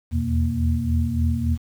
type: tone cluster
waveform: sine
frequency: 79.6 / 83.1 / 123.6 / 233.2 Hz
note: D#2 / E2 / B2 / A#3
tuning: +40 / +15 / +2 / +1 cents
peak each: -25 / -22 / -27 / -25 dBFS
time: 0.11-1.58 s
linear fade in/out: 50 ms
effects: 8-bit